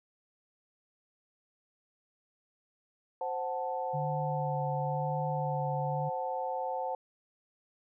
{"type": "chord", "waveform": "sine", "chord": "F# diminished", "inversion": "second", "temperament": "equal", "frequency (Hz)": [523.3, 740, 880], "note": ["C5", "F#5", "A5"], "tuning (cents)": [0, 0, 0], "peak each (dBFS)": -36, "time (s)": [3.21, 6.95], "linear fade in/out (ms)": 2}
{"type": "tone with vibrato", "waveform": "sine", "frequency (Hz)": 146.83, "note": "D3", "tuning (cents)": 0, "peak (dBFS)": -33, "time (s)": [3.93, 6.1], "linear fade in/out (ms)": 20, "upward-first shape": "sine", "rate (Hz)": 0.97, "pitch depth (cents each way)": 34}
{"effects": []}